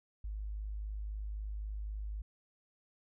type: tone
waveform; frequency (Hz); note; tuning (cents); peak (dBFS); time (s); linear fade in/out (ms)
sine; 51.91; G#1; 0; -37; 0.24-2.22; 5
effects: none